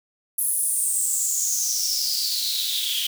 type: noise with high-pass filter sweep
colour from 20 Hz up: white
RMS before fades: -24 dBFS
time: 0.38-3.07 s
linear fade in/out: 5 ms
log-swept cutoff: 11000 to 3100 Hz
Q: 7.9
effects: none